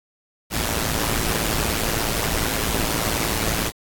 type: noise with amplitude modulation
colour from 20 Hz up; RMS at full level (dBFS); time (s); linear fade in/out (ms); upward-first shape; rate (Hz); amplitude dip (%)
pink; -20; 0.5-3.72; 50; sine; 111; 70
effects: AAC 64 kbps